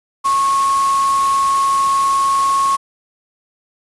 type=tone in noise; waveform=sine; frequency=1095 Hz; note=C#6; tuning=22 cents flat; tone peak=-12 dBFS; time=0.24-2.77 s; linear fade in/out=20 ms; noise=white; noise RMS=-27 dBFS; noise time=0.24-2.77 s; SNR=+12 dB; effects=resampled to 24000 Hz